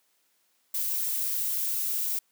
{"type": "noise", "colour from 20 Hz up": "violet", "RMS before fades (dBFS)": -29, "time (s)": [0.74, 2.19], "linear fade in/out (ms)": 5, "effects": ["white hiss -70 dBFS RMS until 2.31 s", "high-pass 200 Hz 12 dB/octave"]}